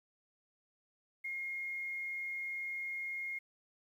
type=tone with quantisation; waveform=sine; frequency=2141 Hz; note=C7; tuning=39 cents sharp; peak=-37 dBFS; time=1.24-3.39 s; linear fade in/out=10 ms; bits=11; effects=none